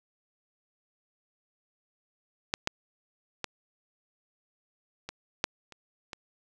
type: clicks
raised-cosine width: 0.2 ms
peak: -9 / -9 / -14 / -20 / -7 / -30 / -21 dBFS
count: 7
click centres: 2.539 / 2.674 / 3.443 / 5.09 / 5.441 / 5.723 / 6.132 s
effects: none

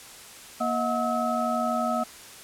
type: tone cluster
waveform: sine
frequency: 236.7 / 634 / 726 / 1288 Hz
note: A#3 / D#5 / F#5 / E6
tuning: +27 / +32 / -33 / -41 cents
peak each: -29 dBFS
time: 0.6-2.04 s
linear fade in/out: 10 ms
effects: white hiss -45 dBFS RMS until 2.43 s + low-pass 11000 Hz 12 dB/octave

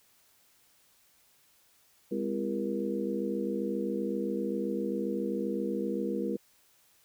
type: harmonic tone with a mistuned harmonic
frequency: 67.6 Hz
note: C#2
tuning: 43 cents flat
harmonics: 3 / 4 / 5 / 6 / 7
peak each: -34 / -37 / -35 / -40 / -35 dBFS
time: 2.11-6.37 s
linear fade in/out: 10 ms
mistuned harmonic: 4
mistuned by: -96 cents
effects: white hiss -65 dBFS RMS until 7.04 s

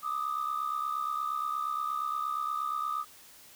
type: tone pair together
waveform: sine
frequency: 1195 / 1263.5 Hz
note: D6 / D#6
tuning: +30 / +26 cents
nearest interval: minor second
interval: 96 cents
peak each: -31 / -32 dBFS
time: 0.02-3.05 s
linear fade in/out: 50 ms
effects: tanh soft clip ceiling -25 dBFS + white hiss -54 dBFS RMS until 3.55 s

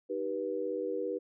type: chord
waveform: sine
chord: Eb augmented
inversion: none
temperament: just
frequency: 311.1 / 388.9 / 486.1 Hz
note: Eb4 / G4 / B4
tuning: 0 / -14 / -28 cents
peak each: -39 / -36 / -34 dBFS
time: 0.09-1.19 s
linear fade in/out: 20 ms
effects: none

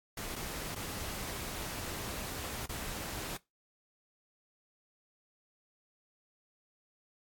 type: noise with dropouts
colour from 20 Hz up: pink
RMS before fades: -40 dBFS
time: 0.17-3.37 s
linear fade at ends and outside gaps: 5 ms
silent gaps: 0.356-0.361 / 0.749-0.759 / 2.661-2.691 s
effects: noise-tail reverb RT60 0.2 s tail -20 dB re dry + AAC 64 kbps

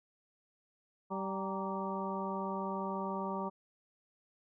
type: harmonic tone with a mistuned harmonic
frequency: 193.8 Hz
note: G3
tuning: 20 cents flat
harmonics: 1 / 2 / 3 / 4 / 5 / 6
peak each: -39 / -42 / -43 / -45 / -40 / -43 dBFS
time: 1.1-3.5 s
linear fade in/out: 20 ms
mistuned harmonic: 5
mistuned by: -62 cents
effects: none

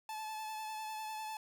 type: tone with vibrato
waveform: 45% pulse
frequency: 868 Hz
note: A5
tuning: 24 cents flat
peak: -40 dBFS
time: 0.09-1.37 s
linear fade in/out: 2 ms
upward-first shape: sine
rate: 10 Hz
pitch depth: 21 cents each way
effects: none

